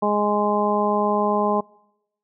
harmonic tone, 207.7 Hz, G#3, in tune, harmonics 1 / 2 / 3 / 4 / 5, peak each -24 / -24 / -24 / -24 / -24 dBFS, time 0.02-1.61 s, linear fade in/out 10 ms, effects noise-tail reverb RT60 0.9 s tail -26 dB re dry

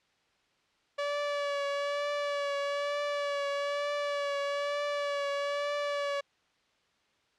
sawtooth tone with vibrato, 573 Hz, D5, 43 cents flat, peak -26 dBFS, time 0.98-6.21 s, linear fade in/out 10 ms, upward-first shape triangle, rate 1.1 Hz, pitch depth 27 cents each way, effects white hiss -70 dBFS RMS until 7.38 s + low-pass 4000 Hz 12 dB/octave

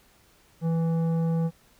sine tone with tanh clipping, 164.81 Hz, E3, in tune, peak -24 dBFS, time 0.61-1.51 s, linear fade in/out 50 ms, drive 11 dB, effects pink hiss -60 dBFS RMS until 1.79 s

